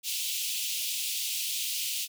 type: high-pass noise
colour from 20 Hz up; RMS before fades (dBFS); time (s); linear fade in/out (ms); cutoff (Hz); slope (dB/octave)
pink; -32; 0.03-2.08; 50; 2600; 48
effects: none